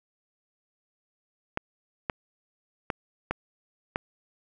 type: clicks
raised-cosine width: 0.5 ms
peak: -12 dBFS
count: 5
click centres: 1.574 / 2.098 / 2.902 / 3.31 / 3.959 s
effects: none